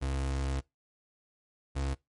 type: tone pair in turn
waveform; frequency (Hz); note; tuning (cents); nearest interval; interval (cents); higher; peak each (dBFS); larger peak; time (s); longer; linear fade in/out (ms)
35% pulse; 67.7 / 68.41; C#2 / C#2; -40 / -22; unison; 18; second; -28 / -28; neither; 0.01-0.61 / 1.75-1.95; first; 20
effects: noise-tail reverb RT60 0.2 s tail -23 dB re dry + MP3 48 kbps